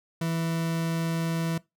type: tone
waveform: 40% pulse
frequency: 164.81 Hz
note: E3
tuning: in tune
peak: -25 dBFS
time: 0.21-1.58 s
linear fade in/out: 5 ms
effects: noise-tail reverb RT60 0.2 s tail -21 dB re dry